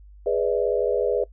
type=chord; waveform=sine; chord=E dominant seventh; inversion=first; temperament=equal with one note detuned; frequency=415.3 / 493.9 / 587.3 / 645.7 Hz; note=G#4 / B4 / D5 / E5; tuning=0 / 0 / 0 / -36 cents; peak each=-24 / -23 / -27 / -29 dBFS; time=0.26-1.24 s; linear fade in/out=5 ms; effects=noise-tail reverb RT60 0.1 s tail -22 dB re dry + added 50 Hz sine -44 dBFS peak until 1.32 s